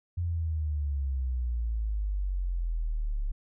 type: exponential sweep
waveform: sine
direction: down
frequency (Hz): 88.2 to 34.68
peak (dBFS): -27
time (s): 0.17-3.32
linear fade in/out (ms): 10
effects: none